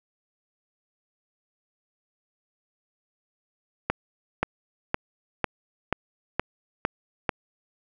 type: accelerating click train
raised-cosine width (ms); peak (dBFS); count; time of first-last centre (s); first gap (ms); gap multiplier
0.5; -7; 8; 3.9-7.292; 530; 0.97
effects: none